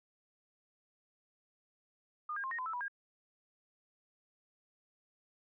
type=tone with pitch steps; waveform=sine; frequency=1218 / 1616 / 1059 / 1860 / 1018 / 1316 / 979 / 1620 Hz; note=D#6 / G#6 / C6 / A#6 / C6 / E6 / B5 / G#6; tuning=-37 / -48 / +21 / -4 / -48 / -3 / -15 / -43 cents; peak=-36 dBFS; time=2.29-2.882 s; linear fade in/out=5 ms; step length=74 ms; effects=none